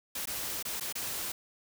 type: noise with dropouts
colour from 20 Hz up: white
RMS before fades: -36 dBFS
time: 0.15-1.32 s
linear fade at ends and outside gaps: 5 ms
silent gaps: 0.257-0.272 / 0.627-0.651 / 0.799-0.808 / 0.926-0.953 s
effects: none